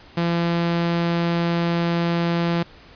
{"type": "tone", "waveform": "sawtooth", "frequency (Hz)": 170.2, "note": "F3", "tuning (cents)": -44, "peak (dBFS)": -15, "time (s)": [0.17, 2.63], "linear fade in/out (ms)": 5, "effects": ["pink hiss -47 dBFS RMS until 2.95 s", "resampled to 11025 Hz"]}